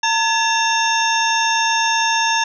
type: harmonic tone with a mistuned harmonic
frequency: 907 Hz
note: A#5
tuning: 48 cents flat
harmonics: 1 / 2 / 3 / 4 / 6 / 7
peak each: -18 / -21 / -23 / -24 / -26 / -26 dBFS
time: 0.03-2.44 s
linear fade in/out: 5 ms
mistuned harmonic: 2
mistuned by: -110 cents
effects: none